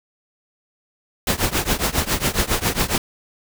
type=noise with tremolo; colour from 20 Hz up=pink; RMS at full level=-17 dBFS; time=1.27-2.98 s; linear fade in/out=2 ms; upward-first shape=triangle; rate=7.3 Hz; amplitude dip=95%; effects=none